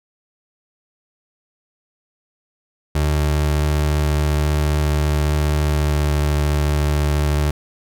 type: tone with pitch glide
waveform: 30% pulse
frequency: 74.7 to 73.93 Hz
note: D2 to D2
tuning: +30 to +12 cents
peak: -13 dBFS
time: 2.95-7.51 s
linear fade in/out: 5 ms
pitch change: -18 cents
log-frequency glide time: 5.8-6.05 s
effects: none